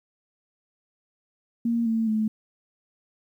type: tone with pitch steps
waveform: sine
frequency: 233.1 / 225 / 217.2 Hz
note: A#3 / A3 / A3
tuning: 0 / +39 / -22 cents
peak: -21 dBFS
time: 1.65-2.28 s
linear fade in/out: 5 ms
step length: 210 ms
effects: 10-bit